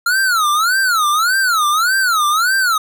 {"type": "tone with vibrato", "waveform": "square", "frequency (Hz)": 1365, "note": "F6", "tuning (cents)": -40, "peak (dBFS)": -13, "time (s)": [0.06, 2.78], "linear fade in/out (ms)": 5, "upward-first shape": "sine", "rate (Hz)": 1.7, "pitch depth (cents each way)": 250, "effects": []}